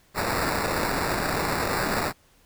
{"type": "noise with sample-and-hold", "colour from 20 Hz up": "white", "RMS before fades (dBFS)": -26, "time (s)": [0.14, 2.13], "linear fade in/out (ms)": 50, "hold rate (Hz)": 3150, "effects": ["pink hiss -60 dBFS RMS until 2.45 s"]}